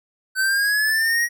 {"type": "linear sweep", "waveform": "square", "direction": "up", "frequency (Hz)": [1521, 1904], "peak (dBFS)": -18, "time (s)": [0.35, 1.29], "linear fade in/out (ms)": 50, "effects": []}